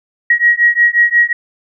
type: beating tone pair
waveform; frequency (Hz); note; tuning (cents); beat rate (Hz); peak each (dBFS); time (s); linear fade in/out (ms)
sine; 1897 / 1902.6; A#6 / A#6; +30 / +35; 5.6; -11; 0.3-1.33; 5
effects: none